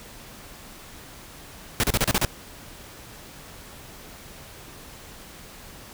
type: noise bursts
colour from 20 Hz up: pink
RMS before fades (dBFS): -21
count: 7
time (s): 1.8-2.249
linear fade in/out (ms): 0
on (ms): 35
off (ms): 34
effects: pink hiss -44 dBFS RMS until 5.93 s